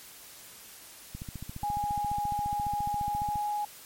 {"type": "click train", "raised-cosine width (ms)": 5, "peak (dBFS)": -26, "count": 33, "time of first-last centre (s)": [1.15, 3.357], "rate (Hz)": 14.5}
{"type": "tone with pitch glide", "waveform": "sine", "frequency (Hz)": [826, 832.2], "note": ["G#5", "G#5"], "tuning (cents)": [-10, 3], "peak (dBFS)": -28, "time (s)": [1.63, 3.65], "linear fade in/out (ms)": 5, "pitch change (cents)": 13, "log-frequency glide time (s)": [3.07, 3.3]}
{"effects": ["white hiss -49 dBFS RMS until 3.85 s", "MP3 64 kbps"]}